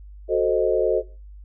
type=chord; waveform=sine; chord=F# diminished seventh; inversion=none; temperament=equal; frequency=370 / 440 / 523.3 / 622.3 Hz; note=F#4 / A4 / C5 / Eb5; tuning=0 / 0 / 0 / 0 cents; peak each=-22 / -21 / -24 / -24 dBFS; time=0.28-1.03 s; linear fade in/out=50 ms; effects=noise-tail reverb RT60 0.3 s tail -17 dB re dry + added 50 Hz sine -39 dBFS peak until 1.44 s